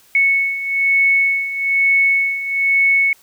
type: beating tone pair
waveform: sine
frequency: 2208 / 2209.1 Hz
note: C#7 / C#7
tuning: -7 / -7 cents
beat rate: 1.1 Hz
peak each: -19 / -14 dBFS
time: 0.15-3.13 s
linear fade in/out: 2 ms
effects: white hiss -51 dBFS RMS until 3.22 s